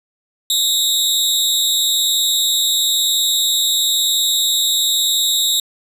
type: tone with amplitude modulation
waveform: sawtooth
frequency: 3762 Hz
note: A#7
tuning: 15 cents sharp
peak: -7 dBFS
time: 0.5-5.6 s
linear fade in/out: 2 ms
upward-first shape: sine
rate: 241 Hz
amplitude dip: 85%
effects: resampled to 32000 Hz + 8-bit